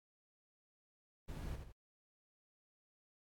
brown noise with echo, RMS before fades -44 dBFS, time 1.28-1.56 s, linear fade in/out 10 ms, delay 81 ms, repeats 2, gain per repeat -6 dB, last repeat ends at 1.722 s, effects AAC 64 kbps

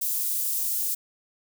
white high-pass noise, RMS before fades -27 dBFS, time 0.01-0.95 s, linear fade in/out 10 ms, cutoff 9100 Hz, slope 12 dB/octave, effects none

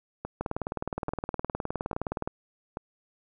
two click trains, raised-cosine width 1 ms, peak -16 / -19 dBFS, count 37 / 4, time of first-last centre 0.41-2.275 / 0.25-2.771 s, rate 19.3 / 1.19 Hz, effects none

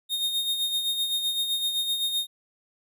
45% pulse tone with tremolo, 3698 Hz, A#7, 15 cents flat, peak -23 dBFS, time 0.09-2.27 s, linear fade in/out 50 ms, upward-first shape sine, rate 7.8 Hz, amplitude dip 50%, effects none

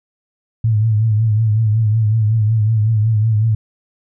sine tone with vibrato, 109.3 Hz, A2, 11 cents flat, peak -11 dBFS, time 0.64-3.55 s, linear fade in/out 5 ms, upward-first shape triangle, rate 5.4 Hz, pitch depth 84 cents each way, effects none

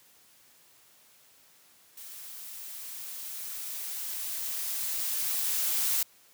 blue noise with level ramp, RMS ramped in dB -45 to -27 dBFS, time 1.97-6.03 s, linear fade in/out 5 ms, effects white hiss -60 dBFS RMS until 6.33 s + high-pass 80 Hz 12 dB/octave

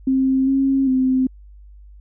sine tone with pitch steps, 264.5 / 270.3 / 259.6 Hz, C4 / C#4 / C4, +19 / -44 / -13 cents, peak -14 dBFS, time 0.07-1.27 s, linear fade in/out 5 ms, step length 400 ms, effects added 50 Hz sine -40 dBFS peak until 2 s

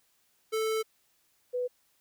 square / sine tone pair in turn, 440 / 495.5 Hz, A4 / B4, 0 / +6 cents, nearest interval major second, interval 206 cents, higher second, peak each -28 dBFS, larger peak neither, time 0.52-0.83 / 1.53-1.68 s, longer first, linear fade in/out 20 ms, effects white hiss -70 dBFS RMS until 2 s

